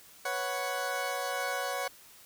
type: chord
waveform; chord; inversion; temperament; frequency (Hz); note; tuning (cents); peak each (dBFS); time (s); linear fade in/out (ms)
20% pulse; B suspended second; none; equal; 493.9 / 554.4 / 740; B4 / C#5 / F#5; 0 / 0 / 0; -34 / -30 / -30; 0.25-1.88; 5
effects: white hiss -55 dBFS RMS until 2.25 s